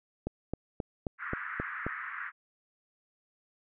click train, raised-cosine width 2 ms, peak -19 dBFS, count 7, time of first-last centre 0.27-1.866 s, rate 3.76 Hz
white band-pass noise, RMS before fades -39 dBFS, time 1.18-2.32 s, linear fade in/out 50 ms, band 1200 to 1900 Hz, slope 48 dB/octave
effects none

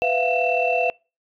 sine tone cluster, 499.1 / 668 / 706 / 2677 Hz, B4 / E5 / F5 / E7, +18 / +23 / +19 / +26 cents, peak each -23 dBFS, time 0.02-0.9 s, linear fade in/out 0 ms, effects noise-tail reverb RT60 0.3 s tail -26 dB re dry + tanh soft clip ceiling -8 dBFS

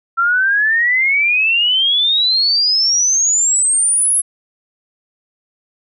sine exponential sweep, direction up, 1348 to 10970 Hz, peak -11 dBFS, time 0.17-4.22 s, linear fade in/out 20 ms, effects none

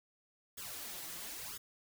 white noise with flanger, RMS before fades -45 dBFS, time 0.57-1.58 s, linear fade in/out 10 ms, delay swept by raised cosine 0.59 to 6.29 ms, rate 1 Hz, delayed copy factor +1, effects none

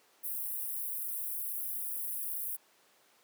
white high-pass noise, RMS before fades -37 dBFS, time 0.23-2.57 s, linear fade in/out 20 ms, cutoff 10000 Hz, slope 48 dB/octave, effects pink hiss -65 dBFS RMS until 3.23 s + high-pass 400 Hz 12 dB/octave

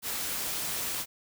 white noise, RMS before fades -33 dBFS, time 0.02-1.06 s, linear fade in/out 50 ms, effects none

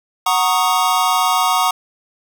square chord, D# minor seventh, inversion first, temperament equal with one note detuned, 740 / 932.3 / 1104.9 / 1244.5 Hz, F#5 / A#5 / C#6 / D#6, 0 / 0 / -6 / 0 cents, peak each -20 dBFS, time 0.26-1.71 s, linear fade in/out 5 ms, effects none

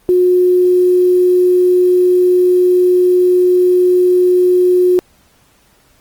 sine tone with quantisation, 361.8 Hz, F#4, 39 cents flat, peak -7 dBFS, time 0.09-4.99 s, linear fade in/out 0 ms, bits 6, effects pink hiss -52 dBFS RMS until 6 s + Opus 24 kbps

